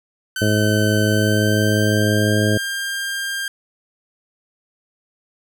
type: tone with pitch glide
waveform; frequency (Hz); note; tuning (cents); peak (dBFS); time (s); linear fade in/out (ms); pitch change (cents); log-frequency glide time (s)
sawtooth; 1529 to 1598.5; G6 to G6; -44 to +33; -19; 0.36-3.48; 2; +77; 1.1-2.39
type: harmonic tone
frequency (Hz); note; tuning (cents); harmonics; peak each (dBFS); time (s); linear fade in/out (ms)
105.9; G#2; +34; 1 / 2 / 3 / 4 / 5 / 6; -18 / -21 / -23 / -24 / -25 / -26; 0.41-2.58; 10
effects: none